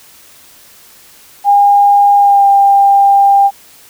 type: tone with pitch glide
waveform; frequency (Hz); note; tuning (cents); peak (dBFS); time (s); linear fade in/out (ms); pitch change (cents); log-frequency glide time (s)
sine; 810 to 796.5; G#5 to G5; -43 to +27; -4; 1.44-3.51; 50; -30; 2.17-2.46
effects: white hiss -41 dBFS RMS until 3.89 s